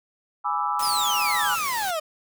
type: chord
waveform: sine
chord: E dominant seventh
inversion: first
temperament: equal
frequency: 830.6 / 987.8 / 1174.7 / 1318.5 Hz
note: G#5 / B5 / D6 / E6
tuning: 0 / 0 / 0 / 0 cents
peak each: -28 dBFS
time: 0.44-1.56 s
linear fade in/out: 20 ms
type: noise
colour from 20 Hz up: white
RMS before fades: -34 dBFS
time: 0.79-1.91 s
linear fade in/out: 5 ms
type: exponential sweep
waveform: 30% pulse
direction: down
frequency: 5310 to 603 Hz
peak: -22 dBFS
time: 0.82-2 s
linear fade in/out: 10 ms
effects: none